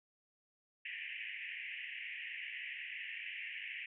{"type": "band-pass noise", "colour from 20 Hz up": "pink", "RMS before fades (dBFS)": -45, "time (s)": [0.85, 3.86], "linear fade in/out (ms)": 5, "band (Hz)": [1800, 2900], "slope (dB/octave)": 96, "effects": []}